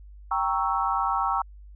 sine chord, G diminished seventh, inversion none, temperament equal, 784 / 932.3 / 1108.7 / 1318.5 Hz, G5 / Bb5 / Db6 / Fb6, 0 / 0 / 0 / 0 cents, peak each -28 dBFS, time 0.31-1.42 s, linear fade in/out 5 ms, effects added 50 Hz sine -43 dBFS peak until 1.75 s

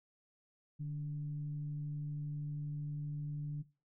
sine tone with frequency modulation, 147.9 Hz, D3, 13 cents sharp, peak -37 dBFS, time 0.79-3.63 s, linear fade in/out 20 ms, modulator 138 Hz, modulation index 0.26, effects noise-tail reverb RT60 0.3 s tail -17 dB re dry

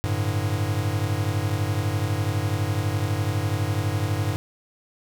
square chord, G suspended second, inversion none, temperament equal, 98 / 110 / 146.83 Hz, G2 / A2 / D3, 0 / 0 / 0 cents, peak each -26 / -27 / -32 dBFS, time 0.04-4.36 s, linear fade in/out 0 ms, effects none

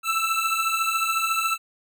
25% pulse beating tone pair, 1318.5 / 1332.5 Hz, E6 / E6, 0 / +18 cents, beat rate 14 Hz, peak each -21 dBFS, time 0.03-1.58 s, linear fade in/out 50 ms, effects none

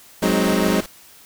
25% pulse chord, Ab dominant seventh, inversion third, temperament equal with one note detuned, 185 / 209.8 / 261.6 / 311.1 Hz, Gb3 / Ab3 / C4 / Eb4, 0 / +18 / 0 / 0 cents, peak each -17 / -17 / -20 / -20 dBFS, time 0.22-0.81 s, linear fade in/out 10 ms
pink noise with tremolo, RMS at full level -32 dBFS, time 0.22-0.86 s, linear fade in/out 2 ms, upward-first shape sine, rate 4.8 Hz, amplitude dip 40%
effects white hiss -47 dBFS RMS until 1.25 s

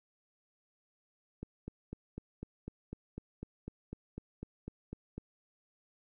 click train, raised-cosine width 3 ms, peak -28 dBFS, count 16, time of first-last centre 1.43-5.18 s, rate 4 Hz, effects none

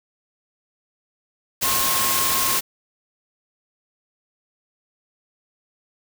sine tone in noise, 1074 Hz, C6, 45 cents sharp, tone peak -26 dBFS, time 1.63-2.59 s, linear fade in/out 20 ms, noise white, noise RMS -21 dBFS, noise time 1.61-2.61 s, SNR -8 dB, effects none

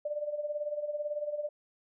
sine tone with tremolo, 593 Hz, D5, 17 cents sharp, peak -29 dBFS, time 0.05-1.49 s, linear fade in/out 5 ms, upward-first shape sine, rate 18 Hz, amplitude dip 70%, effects none

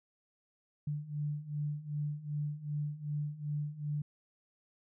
sine beating tone pair, 146.4 / 149 Hz, D3 / D3, -5 / +25 cents, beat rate 2.6 Hz, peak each -39 / -36 dBFS, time 0.87-4.02 s, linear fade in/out 5 ms, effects none

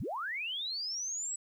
sine linear sweep, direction up, 56.5 to 7902 Hz, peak -34 dBFS, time 0-1.36 s, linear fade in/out 5 ms, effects 11-bit

